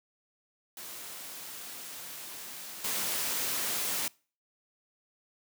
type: noise with level steps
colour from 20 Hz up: white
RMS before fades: -43 / -32 dBFS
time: 0.77-4.08 s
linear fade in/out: 2 ms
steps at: 2.84 s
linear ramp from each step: 5 ms
effects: noise-tail reverb RT60 0.4 s tail -25 dB re dry + high-pass 150 Hz 12 dB/octave